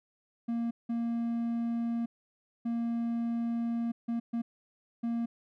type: tone bursts at uneven times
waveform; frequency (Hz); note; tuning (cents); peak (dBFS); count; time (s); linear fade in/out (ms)
triangle; 233.1; A#3; 0; -27; 6; 0.48-0.71 / 0.89-2.06 / 2.65-3.92 / 4.08-4.2 / 4.33-4.42 / 5.03-5.26; 10
effects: none